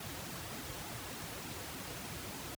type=noise with flanger; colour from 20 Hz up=pink; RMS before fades=-44 dBFS; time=0-2.55 s; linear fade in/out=5 ms; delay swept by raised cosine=1.7 to 5.1 ms; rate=3.4 Hz; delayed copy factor=-0.7; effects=high-pass 60 Hz 12 dB/octave